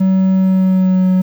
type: tone with pitch glide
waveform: triangle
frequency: 189.5 to 185.39 Hz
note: F#3 to F#3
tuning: +42 to +4 cents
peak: -7 dBFS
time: 0-1.22 s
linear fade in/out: 10 ms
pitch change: -38 cents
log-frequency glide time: 0.32-1.07 s
effects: 7-bit